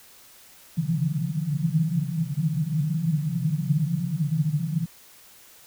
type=band-pass noise; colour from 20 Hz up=pink; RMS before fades=-25 dBFS; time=0.77-4.86 s; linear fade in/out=5 ms; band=140 to 170 Hz; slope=96 dB/octave; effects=white hiss -51 dBFS RMS until 5.66 s